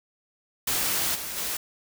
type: noise with level steps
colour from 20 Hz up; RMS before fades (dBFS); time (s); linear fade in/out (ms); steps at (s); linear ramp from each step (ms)
white; -26 / -34 / -30; 0.67-1.57; 5; 1.14 / 1.36; 20
effects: none